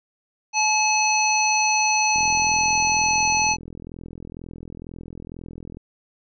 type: harmonic tone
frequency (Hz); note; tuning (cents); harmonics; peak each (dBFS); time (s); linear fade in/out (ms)
858; A5; -44; 1 / 3 / 5 / 7; -21 / -22 / -28 / -23; 0.53-3.57; 50
type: click train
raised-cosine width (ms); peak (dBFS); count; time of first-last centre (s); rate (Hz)
3; -24; 153; 2.16-5.77; 42.1
effects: none